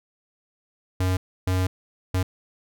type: tone bursts at uneven times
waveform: square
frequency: 92.5 Hz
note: F#2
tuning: in tune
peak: -21 dBFS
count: 3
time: 1-1.17 / 1.47-1.67 / 2.14-2.23 s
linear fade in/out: 5 ms
effects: none